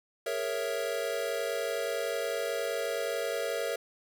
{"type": "chord", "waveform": "square", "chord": "A# half-diminished seventh", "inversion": "third", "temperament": "equal", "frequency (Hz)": [415.3, 466.2, 554.4, 659.3], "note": ["G#4", "A#4", "C#5", "E5"], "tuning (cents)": [0, 0, 0, 0], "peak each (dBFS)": [-40, -35, -36, -37], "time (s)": [0.26, 3.76], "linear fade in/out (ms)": 5, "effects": []}